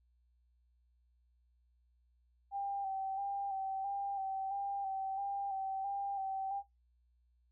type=tone with vibrato; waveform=sine; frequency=784 Hz; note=G5; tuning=in tune; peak=-35 dBFS; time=2.51-6.63 s; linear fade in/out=50 ms; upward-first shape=square; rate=1.5 Hz; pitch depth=27 cents each way; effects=noise-tail reverb RT60 0.2 s tail -19 dB re dry + added 60 Hz sine -69 dBFS peak until 7.51 s